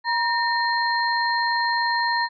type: tone cluster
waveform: sine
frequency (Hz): 948 / 1825 / 4188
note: A#5 / A#6 / C8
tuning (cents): +29 / -37 / +1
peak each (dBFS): -22 / -24 / -28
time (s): 0.04-2.29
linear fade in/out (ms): 50
effects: none